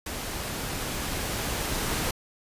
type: noise with level ramp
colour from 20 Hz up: pink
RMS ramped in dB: -34 to -28 dBFS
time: 0.06-2.11 s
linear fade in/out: 5 ms
effects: resampled to 32000 Hz